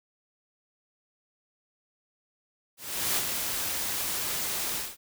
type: noise with ADSR envelope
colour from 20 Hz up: white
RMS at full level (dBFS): -26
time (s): 2.77-4.97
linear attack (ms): 400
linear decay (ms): 44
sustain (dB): -5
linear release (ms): 210
effects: none